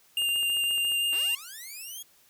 square tone with vibrato, 2806 Hz, F7, 8 cents sharp, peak -25 dBFS, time 0.17-1.35 s, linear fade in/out 2 ms, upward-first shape sine, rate 5.9 Hz, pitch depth 11 cents each way
click train, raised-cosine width 0.5 ms, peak -32 dBFS, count 11, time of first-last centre 0.22-0.919 s, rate 14.3 Hz
5% pulse linear sweep, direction up, 247.6 to 3359 Hz, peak -30 dBFS, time 1.12-2.03 s, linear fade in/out 10 ms
effects white hiss -61 dBFS RMS until 2.29 s

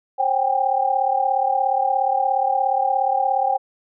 sine tone cluster, 536 / 769 / 806 Hz, C5 / G5 / G5, +42 / -33 / +48 cents, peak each -26 / -20 / -20 dBFS, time 0.18-3.58 s, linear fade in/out 20 ms, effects none

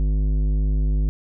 sine tone with tanh clipping, 51.1 Hz, G#1, 27 cents flat, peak -19 dBFS, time 0-1.09 s, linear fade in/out 0 ms, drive 12 dB, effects none

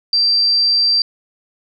sine tone, 4699 Hz, D8, in tune, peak -11 dBFS, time 0.13-1.02 s, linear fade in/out 2 ms, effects none

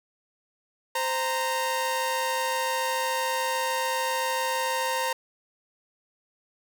sawtooth tone pair together, 520.3 / 927 Hz, C5 / A#5, -10 / -10 cents, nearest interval minor seventh, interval 1000 cents, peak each -26 / -23 dBFS, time 0.95-5.13 s, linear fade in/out 5 ms, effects none

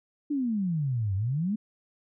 sine exponential two-way sweep, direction down then up, 302.1 to 93 to 224.6 Hz, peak -25 dBFS, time 0.3-1.56 s, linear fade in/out 10 ms, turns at 1.15 s, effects none

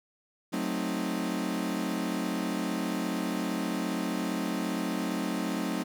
40% pulse chord, F# diminished seventh, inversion none, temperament equal with one note detuned, 185 / 220 / 262.4 / 311.1 Hz, F#3 / A3 / C4 / Eb4, 0 / 0 / +5 / 0 cents, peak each -34 dBFS, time 0.52-5.84 s, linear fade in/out 20 ms, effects none

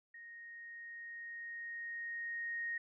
sine tone with level ramp, 1864.7 Hz, A#6, in tune, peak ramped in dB -50 to -36 dBFS, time 0.14-2.78 s, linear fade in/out 5 ms, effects none

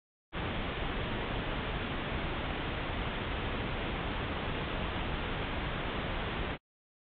pink low-pass noise, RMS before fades -35 dBFS, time 0.32-6.58 s, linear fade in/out 50 ms, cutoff 3600 Hz, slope 96 dB/octave, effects AAC 48 kbps

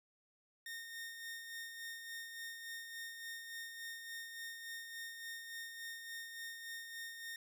sawtooth tone with tremolo, 1837 Hz, A#6, 26 cents flat, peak -40 dBFS, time 0.66-7.36 s, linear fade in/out 2 ms, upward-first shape sine, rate 3.5 Hz, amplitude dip 45%, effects none

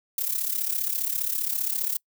violet noise with amplitude modulation, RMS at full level -24 dBFS, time 0.18-1.97 s, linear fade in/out 2 ms, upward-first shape sine, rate 35 Hz, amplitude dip 75%, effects noise-tail reverb RT60 0.1 s tail -26 dB re dry

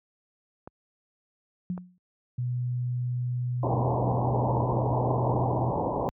clicks, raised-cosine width 1 ms, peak -27 dBFS, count 2, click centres 0.675 / 1.778 s
sine tone with exponential decay, 180.4 Hz, F#3, 44 cents flat, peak -25 dBFS, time 1.7-1.98 s, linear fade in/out 0 ms, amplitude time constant 60 ms
sine tone, 123.47 Hz, B2, in tune, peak -26 dBFS, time 2.38-5.71 s, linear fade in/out 5 ms
white low-pass noise, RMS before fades -28 dBFS, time 3.63-6.09 s, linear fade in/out 0 ms, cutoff 1000 Hz, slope 96 dB/octave
effects high-pass 60 Hz 12 dB/octave

